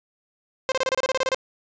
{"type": "tone bursts", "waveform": "sawtooth", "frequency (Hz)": 523.3, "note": "C5", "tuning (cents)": 0, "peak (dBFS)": -16, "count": 12, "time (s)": [0.69, 1.346], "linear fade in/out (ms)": 0, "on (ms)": 29, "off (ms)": 28, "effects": ["resampled to 16000 Hz", "7-bit"]}